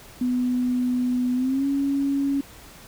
sine tone with pitch glide, 249 to 277.9 Hz, B3 to C#4, +14 to +4 cents, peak -20 dBFS, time 0.21-2.41 s, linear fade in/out 5 ms, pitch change +190 cents, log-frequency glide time 1.34-1.66 s, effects pink hiss -46 dBFS RMS until 2.87 s

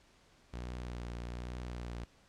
sawtooth tone with vibrato, 60.1 Hz, B1, 46 cents flat, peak -36 dBFS, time 0.53-2.05 s, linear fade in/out 10 ms, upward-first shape triangle, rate 1.2 Hz, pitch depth 35 cents each way, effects pink hiss -65 dBFS RMS until 2.28 s + low-pass 7000 Hz 12 dB/octave

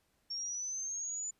sine linear sweep, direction up, 5480 to 7040 Hz, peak -36 dBFS, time 0.3-1.31 s, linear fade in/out 10 ms, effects pink hiss -75 dBFS RMS until 1.39 s + resampled to 32000 Hz

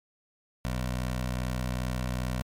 15% pulse tone with notch filter, 62.5 Hz, B1, 21 cents sharp, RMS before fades -31 dBFS, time 0.65-2.42 s, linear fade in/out 0 ms, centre 320 Hz, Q 2, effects MP3 96 kbps

